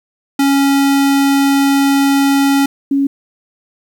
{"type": "tone pair in turn", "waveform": ["square", "sine"], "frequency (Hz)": [277.2, 277.2], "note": ["C#4", "C#4"], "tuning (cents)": [0, 0], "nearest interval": "unison", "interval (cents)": 0, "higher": "neither", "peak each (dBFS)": -10, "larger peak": "neither", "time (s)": [[0.39, 2.66], [2.91, 3.07]], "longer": "first", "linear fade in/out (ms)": 5, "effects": ["8-bit"]}